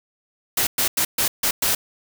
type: noise bursts at uneven times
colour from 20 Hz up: white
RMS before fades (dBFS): -20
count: 6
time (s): 0.57-0.67 / 0.78-0.88 / 0.97-1.05 / 1.18-1.28 / 1.43-1.51 / 1.62-1.75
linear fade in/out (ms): 5
effects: none

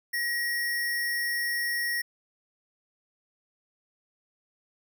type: tone with sample-and-hold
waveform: sine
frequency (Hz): 1900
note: A#6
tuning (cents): +33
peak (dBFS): -26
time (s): 0.13-2.02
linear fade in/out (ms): 10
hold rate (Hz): 7350
effects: none

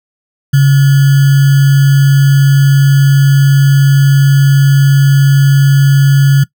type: tone with sample-and-hold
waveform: sine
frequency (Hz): 138.59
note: C#3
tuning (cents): 0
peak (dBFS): -3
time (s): 0.53-6.44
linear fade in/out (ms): 10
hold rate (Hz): 1575
effects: noise-tail reverb RT60 0.1 s tail -20 dB re dry

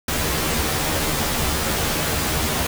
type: noise with comb filter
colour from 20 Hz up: pink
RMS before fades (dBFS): -22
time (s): 0.08-2.67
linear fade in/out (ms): 5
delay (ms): 13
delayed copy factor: +0.9
effects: none

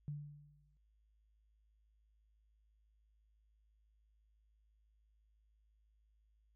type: tone with exponential decay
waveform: sine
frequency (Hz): 146.6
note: D3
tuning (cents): -3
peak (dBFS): -38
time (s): 0.08-0.77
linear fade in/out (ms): 0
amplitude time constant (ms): 150
effects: added 53 Hz sine -70 dBFS peak until 6.55 s

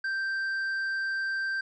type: tone with hard clipping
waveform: triangle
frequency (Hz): 1568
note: G6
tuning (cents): 0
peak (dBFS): -29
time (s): 0.04-1.61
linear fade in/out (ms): 5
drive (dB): 7
effects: resampled to 22050 Hz

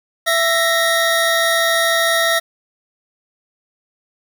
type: tone pair together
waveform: 25% pulse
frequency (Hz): 666.2 / 1864.7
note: E5 / A#6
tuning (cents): +18 / 0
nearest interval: octave + tritone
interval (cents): 1782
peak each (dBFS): -13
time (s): 0.26-2.4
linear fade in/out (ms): 20
effects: 7-bit

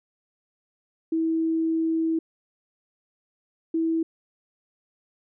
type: tone pair in turn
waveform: sine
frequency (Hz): 324.5 / 326.2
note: E4 / E4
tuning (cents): -27 / -18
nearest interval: unison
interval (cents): 9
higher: second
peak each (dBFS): -21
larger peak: neither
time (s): 1.12-2.19 / 3.74-4.03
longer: first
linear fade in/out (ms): 5
effects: none

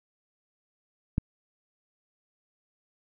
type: click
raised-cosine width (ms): 5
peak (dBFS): -12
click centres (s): 1.181
effects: none

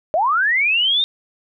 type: linear sweep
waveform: sine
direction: up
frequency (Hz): 587.3 to 3704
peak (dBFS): -14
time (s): 0.14-1.04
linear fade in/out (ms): 0
effects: none

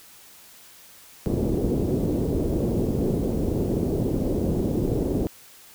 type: low-pass noise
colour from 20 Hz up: white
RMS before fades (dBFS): -24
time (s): 1.26-5.27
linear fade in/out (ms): 0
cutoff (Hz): 420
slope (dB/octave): 24
effects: white hiss -49 dBFS RMS until 5.74 s

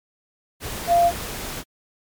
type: tone in noise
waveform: sine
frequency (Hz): 690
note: F5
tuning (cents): -21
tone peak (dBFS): -13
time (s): 0.87-1.12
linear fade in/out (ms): 50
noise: pink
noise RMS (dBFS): -31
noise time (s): 0.6-1.64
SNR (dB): +15
effects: MP3 96 kbps

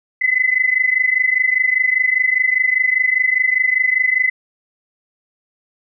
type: tone pair together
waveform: sine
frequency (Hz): 2011 / 2036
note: B6 / C7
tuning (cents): +31 / -48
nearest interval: unison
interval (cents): 21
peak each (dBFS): -16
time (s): 0.21-4.3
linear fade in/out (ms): 10
effects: none

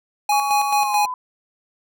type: tone with tremolo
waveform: square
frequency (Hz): 830.6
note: G#5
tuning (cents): 0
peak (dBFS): -16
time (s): 0.29-1.06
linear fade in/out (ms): 5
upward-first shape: square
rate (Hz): 4.6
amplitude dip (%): 50
type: tone with pitch glide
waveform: sine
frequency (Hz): 1123 to 1006.3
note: C#6 to B5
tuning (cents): +22 to +32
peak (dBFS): -24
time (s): 0.32-1.14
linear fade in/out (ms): 2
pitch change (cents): -190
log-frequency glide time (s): 0.79-0.99
effects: none

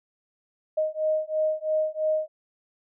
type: beating tone pair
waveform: sine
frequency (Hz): 621 / 624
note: D#5 / D#5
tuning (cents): -3 / +5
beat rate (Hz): 3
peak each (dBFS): -26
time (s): 0.77-2.28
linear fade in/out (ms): 10
effects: none

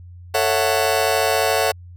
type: chord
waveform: sawtooth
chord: F# minor seventh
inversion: first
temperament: just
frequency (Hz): 444 / 555 / 666 / 740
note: A4 / C#5 / E5 / F#5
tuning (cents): +16 / +2 / +18 / 0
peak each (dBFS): -18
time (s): 0.34-1.72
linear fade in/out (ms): 10
effects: added 88 Hz sine -37 dBFS peak until 1.96 s

